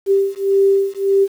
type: beating tone pair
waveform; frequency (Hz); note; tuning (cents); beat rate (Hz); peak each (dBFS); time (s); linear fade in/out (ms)
sine; 392 / 393.7; G4 / G4; 0 / +8; 1.7; -15; 0.06-1.28; 50
effects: 7-bit